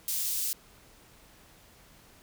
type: high-pass noise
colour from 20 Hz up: white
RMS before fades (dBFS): -31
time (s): 0.08-0.53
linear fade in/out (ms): 0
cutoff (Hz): 4700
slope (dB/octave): 12
effects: pink hiss -57 dBFS RMS until 2.22 s